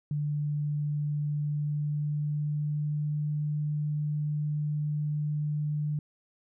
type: tone with pitch glide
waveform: sine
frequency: 147.7 to 149.42 Hz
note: D3 to D3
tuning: +10 to +30 cents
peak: -27 dBFS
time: 0.11-5.99 s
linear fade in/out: 2 ms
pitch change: +20 cents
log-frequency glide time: 1.37-3.25 s
effects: none